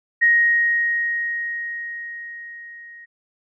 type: tone with level ramp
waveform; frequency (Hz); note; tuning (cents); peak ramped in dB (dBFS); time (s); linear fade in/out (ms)
sine; 1876; A#6; +11; -11 to -39; 0.21-3.06; 20
effects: none